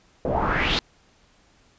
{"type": "noise with low-pass filter sweep", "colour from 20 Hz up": "pink", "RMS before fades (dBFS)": -23, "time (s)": [0.25, 0.79], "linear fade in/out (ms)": 2, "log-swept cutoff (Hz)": [510, 4300], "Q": 3.8, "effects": ["pink hiss -59 dBFS RMS until 1.78 s", "resampled to 16000 Hz"]}